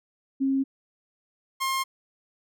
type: tone pair in turn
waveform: sine / sawtooth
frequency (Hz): 270 / 1065.4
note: C#4 / C6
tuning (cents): -45 / +31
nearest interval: 2 octaves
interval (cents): 2376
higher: second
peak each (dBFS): -21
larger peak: neither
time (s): 0.4-0.64 / 1.6-1.84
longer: neither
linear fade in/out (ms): 20
effects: none